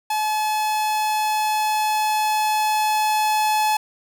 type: tone with level ramp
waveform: 45% pulse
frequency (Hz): 857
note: A5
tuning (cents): -46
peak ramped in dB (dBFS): -20 to -17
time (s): 0.1-3.77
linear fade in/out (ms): 5
effects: none